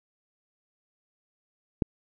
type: click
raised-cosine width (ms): 3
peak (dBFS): -10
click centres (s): 1.822
effects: none